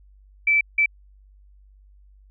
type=tone bursts at uneven times; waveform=sine; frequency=2320 Hz; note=D7; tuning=22 cents flat; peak=-15 dBFS; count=2; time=0.47-0.61 / 0.78-0.86 s; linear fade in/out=5 ms; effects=added 49 Hz sine -49 dBFS peak until 2.3 s